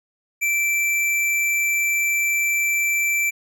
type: tone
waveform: square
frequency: 2337 Hz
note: D7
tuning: 9 cents flat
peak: -19 dBFS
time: 0.41-3.31 s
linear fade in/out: 20 ms
effects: none